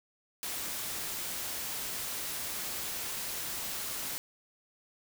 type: noise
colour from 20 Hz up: white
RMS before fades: -37 dBFS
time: 0.43-4.18 s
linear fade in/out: 0 ms
effects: none